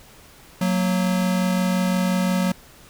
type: tone pair together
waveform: square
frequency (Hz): 183.9 / 229.6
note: F#3 / A#3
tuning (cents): -10 / -26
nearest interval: major third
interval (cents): 384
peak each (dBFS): -20 / -27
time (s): 0.61-2.52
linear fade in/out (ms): 5
effects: pink hiss -48 dBFS RMS until 2.89 s